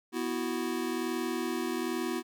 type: chord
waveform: square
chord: B suspended fourth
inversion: none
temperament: just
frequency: 246.9 / 329.3 / 370.4 Hz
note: B3 / E4 / F#4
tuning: 0 / -2 / +2 cents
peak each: -36 / -35 / -36 dBFS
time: 0.12-2.23 s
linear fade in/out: 50 ms
effects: none